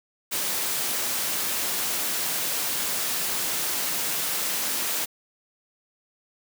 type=noise; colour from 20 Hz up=white; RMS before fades=-27 dBFS; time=0.31-5.06 s; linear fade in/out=20 ms; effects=high-pass 150 Hz 12 dB/octave